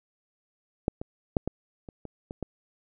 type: clicks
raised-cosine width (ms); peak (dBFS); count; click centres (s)
2; -10 / -21 / -9 / -15 / -28 / -25 / -23 / -18; 8; 0.881 / 1.015 / 1.368 / 1.476 / 1.888 / 2.053 / 2.309 / 2.427
effects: none